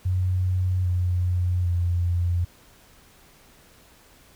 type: tone with pitch steps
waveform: sine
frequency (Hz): 91.9 / 89.65 / 87.45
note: F#2 / F2 / F2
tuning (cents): -11 / +46 / +3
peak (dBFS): -20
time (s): 0.05-2.45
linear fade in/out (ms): 10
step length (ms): 800
effects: pink hiss -54 dBFS RMS until 4.35 s